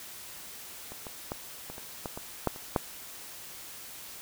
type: clicks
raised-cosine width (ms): 1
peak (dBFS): -28 / -26 / -19 / -26 / -29 / -20 / -23 / -11 / -30 / -10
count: 10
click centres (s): 0.92 / 1.068 / 1.319 / 1.7 / 1.781 / 2.058 / 2.175 / 2.473 / 2.561 / 2.762
effects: white hiss -45 dBFS RMS until 4.21 s

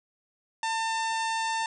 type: harmonic tone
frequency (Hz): 898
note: A5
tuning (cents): +35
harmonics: 1 / 2 / 3 / 4 / 5 / 6 / 7 / 8 / 9 / 10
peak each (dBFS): -28 / -34 / -38 / -40 / -42 / -44 / -45 / -46 / -47 / -48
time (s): 0.63-1.66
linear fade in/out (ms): 2
effects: none

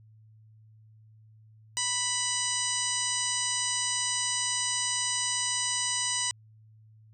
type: harmonic tone with a mistuned harmonic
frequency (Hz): 987.8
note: B5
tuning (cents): 0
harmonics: 1 / 2 / 3 / 4 / 5 / 6 / 7 / 8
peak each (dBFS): -38 / -37 / -35 / -37 / -37 / -34 / -37 / -32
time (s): 1.77-6.31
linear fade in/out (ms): 0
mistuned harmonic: 8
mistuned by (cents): +69
effects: added 109 Hz sine -53 dBFS peak until 7.13 s

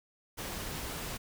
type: noise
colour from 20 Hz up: pink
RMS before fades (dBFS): -39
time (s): 0.37-1.18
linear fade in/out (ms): 20
effects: none

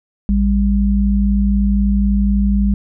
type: tone pair together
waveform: sine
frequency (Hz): 56.12 / 200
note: A1 / G3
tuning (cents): +35 / +35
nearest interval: octave + minor seventh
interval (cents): 2200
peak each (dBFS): -14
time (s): 0.29-2.74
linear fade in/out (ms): 0
effects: none

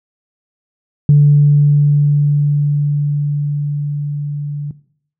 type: tone with level ramp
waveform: sine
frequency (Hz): 145.7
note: D3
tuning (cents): -13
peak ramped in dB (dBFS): -3 to -19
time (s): 1.09-4.71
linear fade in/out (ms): 2
effects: noise-tail reverb RT60 0.6 s tail -18 dB re dry + tanh soft clip ceiling 0 dBFS

